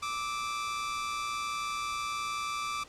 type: tone pair together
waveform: sawtooth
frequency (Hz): 1174.7 / 1293.4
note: D6 / E6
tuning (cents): 0 / -33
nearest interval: major second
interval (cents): 167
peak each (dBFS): -29 / -37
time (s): 0.02-2.84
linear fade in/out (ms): 10
effects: pink hiss -54 dBFS RMS until 2.88 s + low-pass 8000 Hz 12 dB/octave